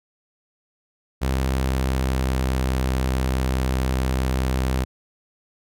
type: tone with pitch glide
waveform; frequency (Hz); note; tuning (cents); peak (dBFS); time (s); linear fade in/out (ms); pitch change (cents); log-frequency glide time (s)
sawtooth; 65.8 to 64.71; C2 to C2; +10 to -19; -16; 1.21-4.85; 20; -29; 1.37-2.56
effects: none